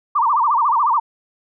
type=tone with vibrato; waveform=sine; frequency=1044 Hz; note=C6; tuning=4 cents flat; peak=-13 dBFS; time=0.15-1 s; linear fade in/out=10 ms; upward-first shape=sine; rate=14 Hz; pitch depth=250 cents each way; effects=none